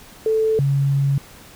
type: tone pair in turn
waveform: sine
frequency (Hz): 440 / 139.07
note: A4 / C#3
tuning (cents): 0 / +6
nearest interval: octave + minor sixth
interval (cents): 1994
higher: first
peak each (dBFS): -15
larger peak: neither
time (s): 0.26-0.59 / 0.59-1.18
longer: second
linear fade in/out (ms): 2
effects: pink hiss -44 dBFS RMS until 1.55 s